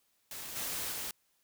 white noise with level steps, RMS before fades -43 / -37 / -39 dBFS, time 0.31-1.11 s, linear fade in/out 2 ms, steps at 0.55 / 0.91 s, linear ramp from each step 20 ms, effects white hiss -74 dBFS RMS until 1.43 s

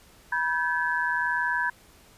sine tone cluster, 974 / 1547 / 1708 Hz, B5 / G6 / G#6, -24 / -23 / +48 cents, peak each -28 dBFS, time 0.32-1.7 s, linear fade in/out 5 ms, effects pink hiss -55 dBFS RMS until 2.17 s + resampled to 32000 Hz

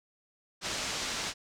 white low-pass noise, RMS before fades -35 dBFS, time 0.61-1.34 s, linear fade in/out 50 ms, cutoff 6700 Hz, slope 24 dB/octave, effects none

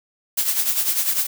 blue noise with tremolo, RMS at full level -18 dBFS, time 0.37-1.27 s, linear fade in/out 10 ms, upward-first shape triangle, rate 10 Hz, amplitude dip 70%, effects none

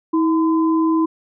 sine tone pair together, 321.8 / 1019 Hz, E4 / C6, -42 / -46 cents, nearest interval octave + minor sixth, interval 1996 cents, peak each -14 / -23 dBFS, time 0.13-1.06 s, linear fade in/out 10 ms, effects none

